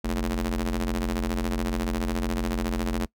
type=ring-modulated tone; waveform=sawtooth; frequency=87.31 Hz; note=F2; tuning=in tune; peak=-18 dBFS; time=0.04-3.06 s; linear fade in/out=10 ms; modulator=138 Hz; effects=noise-tail reverb RT60 0.1 s tail -23 dB re dry